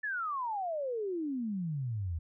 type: exponential sweep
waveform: sine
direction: down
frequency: 1771 to 77.78 Hz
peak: -32 dBFS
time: 0.03-2.19 s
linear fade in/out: 10 ms
effects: none